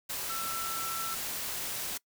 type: tone in noise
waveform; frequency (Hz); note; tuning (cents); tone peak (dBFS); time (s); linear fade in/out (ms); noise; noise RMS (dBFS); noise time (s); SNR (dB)
sine; 1336; E6; +23; -36; 0.29-1.15; 10; white; -36; 0.09-1.98; -3
effects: noise-tail reverb RT60 0.1 s tail -23 dB re dry